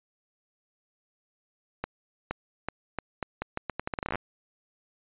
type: accelerating click train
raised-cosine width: 0.5 ms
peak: -15 dBFS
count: 20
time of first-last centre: 1.84-4.156 s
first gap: 470 ms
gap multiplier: 0.8
effects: resampled to 8000 Hz